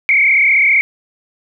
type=tone with frequency modulation; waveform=sine; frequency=2217 Hz; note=C#7; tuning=in tune; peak=-8 dBFS; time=0.09-0.81 s; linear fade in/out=0 ms; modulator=35.4 Hz; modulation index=3; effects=none